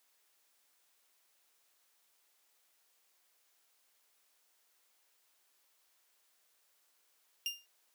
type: tone with exponential decay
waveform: 30% pulse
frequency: 2805 Hz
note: F7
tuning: 7 cents sharp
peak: -28 dBFS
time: 7.46-7.66 s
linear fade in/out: 1 ms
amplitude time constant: 42 ms
effects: white hiss -73 dBFS RMS until 7.94 s + high-pass 400 Hz 12 dB/octave